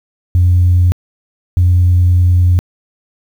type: tone pair in turn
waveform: sine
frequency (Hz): 89 / 89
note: F2 / F2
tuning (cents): +33 / +33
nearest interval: unison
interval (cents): 0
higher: neither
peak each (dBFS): -5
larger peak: neither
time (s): 0.35-0.92 / 1.57-2.59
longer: second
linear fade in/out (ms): 0
effects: tanh soft clip ceiling -3 dBFS + 7-bit